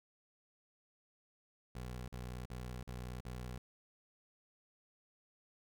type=tone bursts; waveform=20% pulse; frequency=61.74 Hz; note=B1; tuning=in tune; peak=-38 dBFS; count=5; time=1.75-3.58 s; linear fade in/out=5 ms; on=330 ms; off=45 ms; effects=none